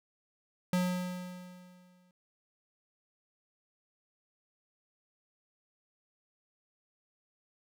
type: tone with exponential decay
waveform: square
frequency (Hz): 180.7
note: F#3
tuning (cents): -41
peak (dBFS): -26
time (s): 0.73-2.11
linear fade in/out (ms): 2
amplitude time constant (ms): 300
effects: none